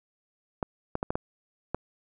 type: clicks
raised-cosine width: 1 ms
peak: -14 dBFS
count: 6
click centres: 0.628 / 0.954 / 1.029 / 1.105 / 1.155 / 1.746 s
effects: none